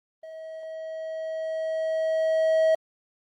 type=tone with level ramp; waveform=triangle; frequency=640 Hz; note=D#5; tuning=49 cents sharp; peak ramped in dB=-36 to -15 dBFS; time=0.23-2.75 s; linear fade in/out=5 ms; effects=Opus 24 kbps